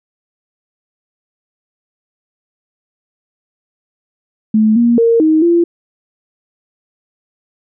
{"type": "tone with pitch steps", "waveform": "sine", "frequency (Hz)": [217, 236.4, 461.6, 314.2, 341.8], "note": ["A3", "A#3", "A#4", "D#4", "F4"], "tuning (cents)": [-24, 24, -17, 17, -37], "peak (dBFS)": -7, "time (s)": [4.54, 5.64], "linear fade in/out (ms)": 5, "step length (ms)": 220, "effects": []}